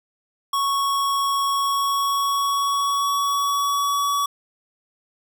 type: tone with pitch glide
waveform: square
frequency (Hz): 1108.7 to 1135.3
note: C#6 to C#6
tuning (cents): 0 to +41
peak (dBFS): -20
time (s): 0.53-4.26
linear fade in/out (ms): 5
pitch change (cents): +41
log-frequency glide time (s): 1.49-4.14
effects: none